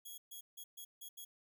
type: tone bursts at uneven times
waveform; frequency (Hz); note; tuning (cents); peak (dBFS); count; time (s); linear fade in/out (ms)
5% pulse; 3322; G#7; 0; -39; 6; 0.05-0.18 / 0.31-0.41 / 0.57-0.64 / 0.77-0.85 / 1.01-1.09 / 1.17-1.25; 10
effects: none